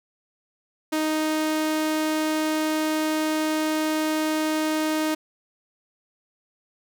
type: tone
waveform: sawtooth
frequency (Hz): 311.1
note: D#4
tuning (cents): 0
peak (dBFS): -18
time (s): 0.92-5.15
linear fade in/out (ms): 10
effects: none